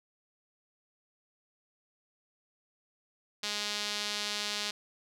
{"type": "tone with band-pass filter", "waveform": "sawtooth", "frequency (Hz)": 207.7, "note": "G#3", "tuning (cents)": 0, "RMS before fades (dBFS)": -35, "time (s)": [3.43, 4.71], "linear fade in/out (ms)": 5, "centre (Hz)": 4300, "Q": 1.7, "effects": []}